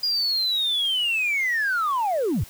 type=linear sweep; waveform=sine; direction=down; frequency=4898 to 65.2 Hz; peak=-19 dBFS; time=0.03-2.44 s; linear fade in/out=5 ms; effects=tanh soft clip ceiling -18 dBFS + white hiss -46 dBFS RMS until 2.49 s